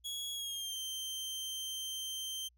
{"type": "tone with pitch glide", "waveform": "sawtooth", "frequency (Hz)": [3337, 3132], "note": ["G#7", "G7"], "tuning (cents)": [8, -2], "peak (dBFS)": -35, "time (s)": [0.04, 2.49], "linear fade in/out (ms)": 20, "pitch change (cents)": -110, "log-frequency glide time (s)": [0.33, 0.78], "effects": ["added 60 Hz sine -66 dBFS peak until 2.57 s"]}